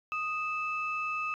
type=tone pair together; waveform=sine; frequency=1244.5 / 2626 Hz; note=D#6 / E7; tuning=0 / -7 cents; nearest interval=octave + minor second; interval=1293 cents; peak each=-32 / -33 dBFS; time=0.12-1.34 s; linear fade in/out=0 ms; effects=tanh soft clip ceiling -23 dBFS